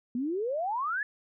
sine exponential sweep, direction up, 232.8 to 1760 Hz, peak -28 dBFS, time 0.15-1.03 s, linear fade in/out 2 ms, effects none

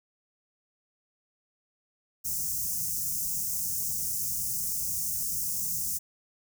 white band-stop noise, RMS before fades -31 dBFS, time 2.24-5.99 s, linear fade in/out 20 ms, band 200 to 5600 Hz, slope 48 dB/octave, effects none

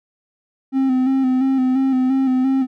triangle tone with vibrato, 261.6 Hz, C4, in tune, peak -12 dBFS, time 0.72-2.67 s, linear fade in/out 50 ms, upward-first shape square, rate 2.9 Hz, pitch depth 34 cents each way, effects none

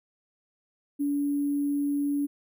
sine tone with sample-and-hold, 286.1 Hz, D4, 45 cents flat, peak -24 dBFS, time 0.99-2.27 s, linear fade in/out 20 ms, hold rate 11025 Hz, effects none

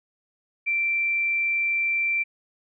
sine tone, 2349 Hz, D7, in tune, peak -21 dBFS, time 0.66-2.24 s, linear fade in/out 20 ms, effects none

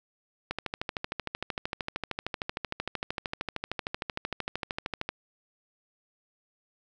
click train, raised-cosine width 0.3 ms, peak -15 dBFS, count 61, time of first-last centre 0.51-5.09 s, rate 13.1 Hz, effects none

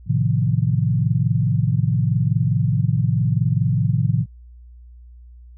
sine chord, F dominant seventh, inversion first, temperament equal, 110 / 130.81 / 155.56 / 174.61 Hz, A2 / C3 / Eb3 / F3, 0 / 0 / 0 / 0 cents, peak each -20 / -20 / -22 / -25 dBFS, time 0.06-4.26 s, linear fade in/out 50 ms, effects added 60 Hz sine -40 dBFS peak until 5.57 s

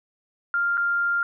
sine tone with dropouts, 1396.9 Hz, F6, in tune, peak -20 dBFS, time 0.54-1.23 s, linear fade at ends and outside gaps 1 ms, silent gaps 0.772-0.777 s, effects none

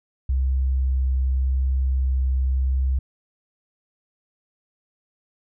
sine tone with vibrato, 65.41 Hz, C2, in tune, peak -18 dBFS, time 0.29-2.99 s, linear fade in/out 5 ms, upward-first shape triangle, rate 0.88 Hz, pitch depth 9 cents each way, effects none

